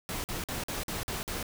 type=noise bursts; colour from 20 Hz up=pink; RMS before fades=-35 dBFS; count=7; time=0.09-1.428 s; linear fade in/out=0 ms; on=150 ms; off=48 ms; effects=none